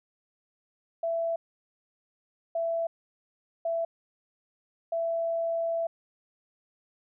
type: tone bursts at uneven times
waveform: sine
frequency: 666 Hz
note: E5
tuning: 18 cents sharp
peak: -26 dBFS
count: 4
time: 1.03-1.36 / 2.55-2.87 / 3.65-3.85 / 4.92-5.87 s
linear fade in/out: 5 ms
effects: none